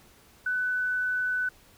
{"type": "tone", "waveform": "sine", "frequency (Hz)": 1498, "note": "F#6", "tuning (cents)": 21, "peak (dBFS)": -25, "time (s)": [0.46, 1.49], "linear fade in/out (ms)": 5, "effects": ["pink hiss -57 dBFS RMS until 1.77 s"]}